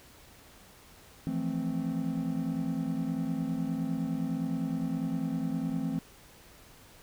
triangle chord, F major seventh, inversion third, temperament equal, 164.81 / 174.61 / 220 / 261.6 Hz, E3 / F3 / A3 / C4, 0 / 0 / 0 / 0 cents, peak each -33 / -35 / -34 / -31 dBFS, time 1.27-5.99 s, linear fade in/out 0 ms, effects pink hiss -55 dBFS RMS until 7.02 s

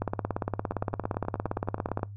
two click trains, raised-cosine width 1 ms, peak -14 / -24 dBFS, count 36 / 13, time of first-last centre 0.02-2.031 / 0.72-1.994 s, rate 17.4 / 9.42 Hz, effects noise-tail reverb RT60 0.2 s tail -24 dB re dry + added 101 Hz sine -39 dBFS peak until 2.16 s

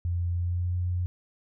sine tone with pitch glide, 87 to 89.24 Hz, F2 to F2, -6 to +38 cents, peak -25 dBFS, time 0.05-1.06 s, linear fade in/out 0 ms, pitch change +44 cents, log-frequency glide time 0.31-0.76 s, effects none

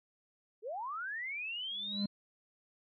sine linear sweep, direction up, 390 to 4186 Hz, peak -37 dBFS, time 0.62-2.07 s, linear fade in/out 50 ms
triangle tone with exponential growth, 203.3 Hz, G#3, 37 cents flat, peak -27 dBFS, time 1.71-2.06 s, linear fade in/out 5 ms, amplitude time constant 75 ms
effects none

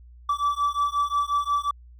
triangle beating tone pair, 1154 / 1159.6 Hz, D6 / D6, -31 / -22 cents, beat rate 5.6 Hz, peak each -23 / -23 dBFS, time 0.29-1.71 s, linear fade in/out 5 ms, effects added 60 Hz sine -45 dBFS peak until 1.99 s

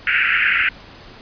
pink band-pass noise, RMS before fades -17 dBFS, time 0.07-0.69 s, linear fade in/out 2 ms, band 1400 to 2800 Hz, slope 96 dB/octave, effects pink hiss -41 dBFS RMS until 1.21 s + resampled to 11025 Hz

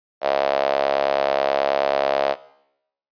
sawtooth tone with high-pass filter, 69.3 Hz, C#2, in tune, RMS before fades -20 dBFS, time 0.21-2.36 s, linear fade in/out 50 ms, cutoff 620 Hz, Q 5.6, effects noise-tail reverb RT60 0.8 s tail -19 dB re dry + resampled to 11025 Hz

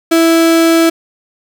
35% pulse tone, 329.6 Hz, E4, in tune, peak -5 dBFS, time 0.11-0.9 s, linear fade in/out 10 ms, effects none

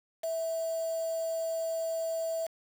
sine tone with quantisation, 655 Hz, E5, 11 cents flat, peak -30 dBFS, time 0.23-2.47 s, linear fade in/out 10 ms, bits 7, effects none

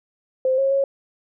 sine tone with pitch steps, 520 / 542 / 549 Hz, C5 / C#5 / C#5, -11 / -39 / -17 cents, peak -16 dBFS, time 0.45-0.84 s, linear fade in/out 2 ms, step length 130 ms, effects none

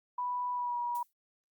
sine tone with pitch glide, 986 to 961.8 Hz, B5 to B5, -3 to -46 cents, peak -31 dBFS, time 0.18-1.03 s, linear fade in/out 5 ms, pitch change -43 cents, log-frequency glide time 0.53-0.78 s
violet noise with exponential decay, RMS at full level -44 dBFS, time 0.95-1.13 s, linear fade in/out 2 ms, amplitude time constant 39 ms
effects Opus 48 kbps

